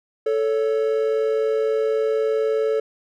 triangle tone pair together, 440 / 559.5 Hz, A4 / C#5, 0 / +16 cents, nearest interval major third, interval 416 cents, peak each -17 / -23 dBFS, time 0.26-2.8 s, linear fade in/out 5 ms, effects none

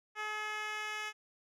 10% pulse tone with band-pass filter sweep, 425.9 Hz, G#4, 44 cents sharp, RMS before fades -39 dBFS, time 0.15-1.13 s, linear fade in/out 50 ms, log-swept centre 1600 to 2800 Hz, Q 0.79, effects none

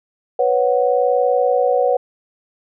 sine chord, B suspended second, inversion none, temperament equal, 493.9 / 554.4 / 740 Hz, B4 / C#5 / F#5, 0 / 0 / 0 cents, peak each -16 / -18 / -19 dBFS, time 0.39-1.97 s, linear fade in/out 5 ms, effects none

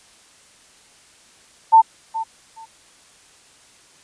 sine tone with echo, 895 Hz, A5, 29 cents sharp, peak -6 dBFS, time 1.72-1.82 s, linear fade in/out 20 ms, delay 420 ms, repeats 2, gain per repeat -15 dB, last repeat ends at 2.66 s, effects white hiss -51 dBFS RMS until 4.03 s + resampled to 22050 Hz

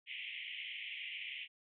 white band-pass noise, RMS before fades -45 dBFS, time 0.06-1.48 s, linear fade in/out 50 ms, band 2000 to 3200 Hz, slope 96 dB/octave, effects none

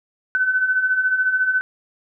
sine beating tone pair, 1503 / 1517 Hz, F#6 / F#6, +27 / +43 cents, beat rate 14 Hz, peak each -24 / -17 dBFS, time 0.35-1.61 s, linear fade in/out 0 ms, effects none

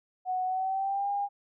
sine tone with pitch glide, 740 to 807 Hz, F#5 to G#5, 0 to -50 cents, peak -27 dBFS, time 0.25-1.29 s, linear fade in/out 50 ms, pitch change +150 cents, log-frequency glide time 0.45-1.1 s, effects none

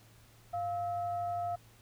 sine tone with frequency modulation, 698.5 Hz, F5, in tune, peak -32 dBFS, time 0.53-1.56 s, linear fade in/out 10 ms, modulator 598 Hz, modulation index 0.37, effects added 113 Hz sine -60 dBFS peak until 1.81 s + pink hiss -62 dBFS RMS until 1.81 s

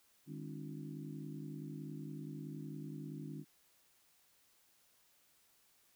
harmonic tone with a mistuned harmonic, 50.7 Hz, G#1, 41 cents flat, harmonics 3 / 4 / 5 / 6 / 7, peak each -46 / -51 / -50 / -51 / -56 dBFS, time 0.26-3.45 s, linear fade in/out 50 ms, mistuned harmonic 5, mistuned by +93 cents, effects white hiss -71 dBFS RMS until 5.95 s

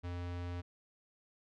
square tone, 88 Hz, F2, 14 cents sharp, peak -39 dBFS, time 0.03-0.62 s, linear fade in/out 20 ms, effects low-pass 4000 Hz 12 dB/octave

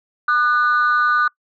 sine tone pair together, 1209 / 1480 Hz, D6 / F#6, +50 / 0 cents, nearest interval major third, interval 350 cents, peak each -15 dBFS, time 0.28-1.28 s, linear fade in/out 5 ms, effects noise-tail reverb RT60 0.1 s tail -24 dB re dry + tanh soft clip ceiling -9 dBFS

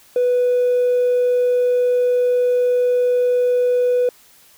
sine tone with hard clipping, 493.9 Hz, B4, in tune, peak -14 dBFS, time 0.16-4.09 s, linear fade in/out 2 ms, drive 1 dB, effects white hiss -50 dBFS RMS until 4.57 s

